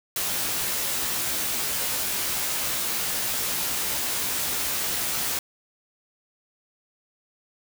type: noise with comb filter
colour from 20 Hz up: white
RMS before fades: -27 dBFS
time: 0.16-5.39 s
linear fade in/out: 2 ms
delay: 16 ms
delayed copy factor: +0.7
effects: none

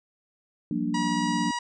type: chord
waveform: sine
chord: G minor seventh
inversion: third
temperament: equal with one note detuned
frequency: 174.61 / 191.63 / 233.1 / 293.7 Hz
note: F3 / G3 / Bb3 / D4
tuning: 0 / -39 / 0 / 0 cents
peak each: -32 / -33 / -29 / -29 dBFS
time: 0.71-1.51 s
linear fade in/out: 2 ms
type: harmonic tone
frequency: 961 Hz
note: B5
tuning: 48 cents flat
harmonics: 1 / 2 / 3 / 4 / 5 / 6 / 7 / 8 / 9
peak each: -29 / -35 / -39 / -43 / -40 / -42 / -49 / -46 / -48 dBFS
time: 0.94-1.59 s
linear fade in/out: 5 ms
effects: none

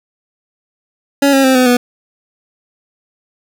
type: tone with pitch steps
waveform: 25% pulse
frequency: 280 / 270.9 / 262.2 / 253.7 / 245.4 Hz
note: C#4 / C#4 / C4 / B3 / B3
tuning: +18 / -40 / +4 / +47 / -11 cents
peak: -4 dBFS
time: 1.22-1.77 s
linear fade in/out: 5 ms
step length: 110 ms
effects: none

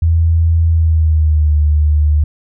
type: tone with pitch glide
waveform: sine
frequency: 82.41 to 75.14 Hz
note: E2 to D2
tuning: 0 to +40 cents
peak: -8 dBFS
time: 0.02-2.24 s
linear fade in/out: 5 ms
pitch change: -160 cents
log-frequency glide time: 0.68-1.54 s
effects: none

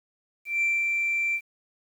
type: tone with ADSR envelope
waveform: sine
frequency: 2349 Hz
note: D7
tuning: in tune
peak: -19 dBFS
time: 0.45-1.41 s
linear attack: 170 ms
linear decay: 210 ms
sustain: -3 dB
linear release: 65 ms
effects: tanh soft clip ceiling -19 dBFS + 9-bit

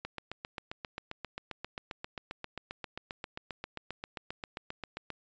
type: click train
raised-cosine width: 0.3 ms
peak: -22 dBFS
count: 39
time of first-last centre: 0.05-5.103 s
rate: 7.52 Hz
effects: resampled to 16000 Hz

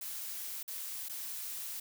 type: noise with dropouts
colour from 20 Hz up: blue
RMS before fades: -41 dBFS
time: 0.01-1.8 s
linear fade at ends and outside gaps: 5 ms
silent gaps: 0.63-0.678 / 1.086-1.094 s
effects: none

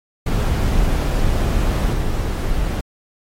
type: noise with level steps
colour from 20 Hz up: brown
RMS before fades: -17 / -20 dBFS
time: 0.26-2.81 s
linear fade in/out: 5 ms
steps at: 1.92 s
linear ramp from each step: 20 ms
effects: AAC 48 kbps

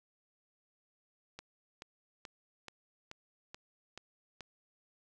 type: click train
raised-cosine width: 0.2 ms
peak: -28 dBFS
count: 8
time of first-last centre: 1.39-4.407 s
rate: 2.32 Hz
effects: none

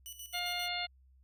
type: tone with tremolo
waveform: 10% pulse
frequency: 2960 Hz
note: F#7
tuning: in tune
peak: -35 dBFS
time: 0.06-0.68 s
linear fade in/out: 0 ms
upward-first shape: square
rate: 7.5 Hz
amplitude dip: 65%
type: harmonic tone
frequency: 708 Hz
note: F5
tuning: 23 cents sharp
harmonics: 1 / 2 / 3 / 4 / 5 / 6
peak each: -40 / -45 / -39 / -41 / -41 / -41 dBFS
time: 0.33-0.87 s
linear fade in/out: 20 ms
effects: added 65 Hz sine -60 dBFS peak until 1.23 s

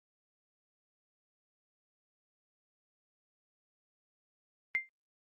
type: tone with exponential decay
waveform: sine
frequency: 2100 Hz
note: C7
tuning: 6 cents sharp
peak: -24 dBFS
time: 4.75-4.89 s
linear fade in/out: 0 ms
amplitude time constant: 29 ms
effects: Opus 32 kbps

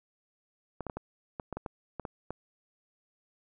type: clicks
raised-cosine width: 1 ms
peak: -22 dBFS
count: 11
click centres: 0.807 / 0.867 / 0.898 / 0.97 / 1.398 / 1.527 / 1.57 / 1.662 / 1.997 / 2.052 / 2.306 s
effects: none

